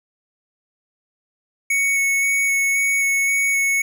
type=tone with vibrato; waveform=square; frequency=2217 Hz; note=C#7; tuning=in tune; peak=-17 dBFS; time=1.7-3.82 s; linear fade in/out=5 ms; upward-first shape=square; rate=1.9 Hz; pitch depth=8 cents each way; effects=none